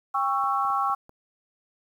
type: chord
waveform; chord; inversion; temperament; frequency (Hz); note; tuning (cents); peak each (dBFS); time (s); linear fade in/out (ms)
sine; C# diminished; second; just; 798.3 / 1108.7 / 1330.5; G5 / C#6 / E6; +31 / 0 / +16; -27 / -25 / -28; 0.14-0.95; 10
type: clicks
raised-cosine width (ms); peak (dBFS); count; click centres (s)
1; -34; 5; 0.44 / 0.651 / 0.703 / 0.899 / 1.094
effects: 9-bit